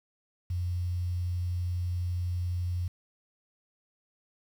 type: tone with quantisation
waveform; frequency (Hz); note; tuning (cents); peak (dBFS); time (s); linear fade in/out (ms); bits
sine; 88.8; F2; +29; -28; 0.5-2.88; 5; 9
effects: none